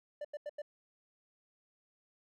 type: tone bursts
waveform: triangle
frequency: 590 Hz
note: D5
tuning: 8 cents sharp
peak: -36 dBFS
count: 4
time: 0.21-0.619 s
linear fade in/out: 5 ms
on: 37 ms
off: 87 ms
effects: none